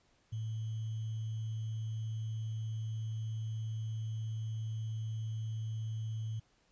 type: tone with sample-and-hold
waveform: sine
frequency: 110.4 Hz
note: A2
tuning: 6 cents sharp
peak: -35 dBFS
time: 0.32-6.4 s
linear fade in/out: 10 ms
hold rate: 3150 Hz
effects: pink hiss -71 dBFS RMS until 6.71 s + resampled to 16000 Hz